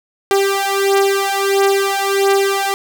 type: beating tone pair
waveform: sawtooth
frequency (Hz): 393.1 / 394.6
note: G4 / G4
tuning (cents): +5 / +11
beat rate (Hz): 1.5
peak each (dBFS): -12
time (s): 0.31-2.74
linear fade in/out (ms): 0
effects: none